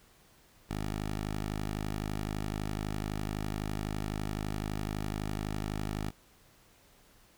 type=tone; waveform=10% pulse; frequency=51.91 Hz; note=G#1; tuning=in tune; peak=-25 dBFS; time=0.69-6.11 s; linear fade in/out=20 ms; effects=pink hiss -62 dBFS RMS until 7.37 s